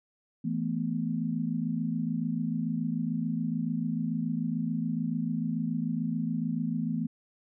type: chord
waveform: sine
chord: E suspended fourth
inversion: none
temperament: equal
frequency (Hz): 164.81 / 220 / 246.9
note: E3 / A3 / B3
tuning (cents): 0 / 0 / 0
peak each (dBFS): -32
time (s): 0.44-7.07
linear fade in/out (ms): 10
effects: none